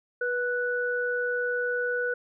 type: tone pair together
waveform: sine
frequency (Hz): 488.4 / 1480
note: B4 / F#6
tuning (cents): -19 / 0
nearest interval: octave + perfect fifth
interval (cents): 1919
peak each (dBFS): -28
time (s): 0.21-2.14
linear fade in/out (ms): 5
effects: none